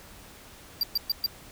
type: tone bursts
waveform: square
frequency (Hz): 4732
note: D8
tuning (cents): +12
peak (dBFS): -23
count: 4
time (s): 0.81-1.262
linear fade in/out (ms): 2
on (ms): 23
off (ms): 120
effects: pink hiss -49 dBFS RMS until 1.51 s